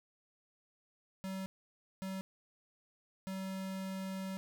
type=tone bursts at uneven times; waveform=square; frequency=190.8 Hz; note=G3; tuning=47 cents flat; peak=-39 dBFS; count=3; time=1.24-1.46 / 2.02-2.21 / 3.27-4.37 s; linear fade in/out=0 ms; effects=none